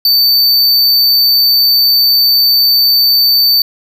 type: tone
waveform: square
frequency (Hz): 4564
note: C#8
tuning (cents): +50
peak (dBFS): -7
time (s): 0.05-3.62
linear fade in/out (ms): 2
effects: none